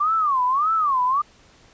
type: tone with vibrato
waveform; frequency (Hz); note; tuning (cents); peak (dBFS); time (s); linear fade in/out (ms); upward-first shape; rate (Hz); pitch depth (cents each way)
sine; 1146; D6; -43; -17; 0-1.22; 10; sine; 1.7; 250
effects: pink hiss -53 dBFS RMS until 1.73 s + resampled to 16000 Hz